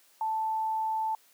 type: tone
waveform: sine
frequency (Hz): 880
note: A5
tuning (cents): 0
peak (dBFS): -27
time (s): 0.21-1.15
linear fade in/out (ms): 2
effects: white hiss -62 dBFS RMS until 1.33 s + high-pass 300 Hz 12 dB/octave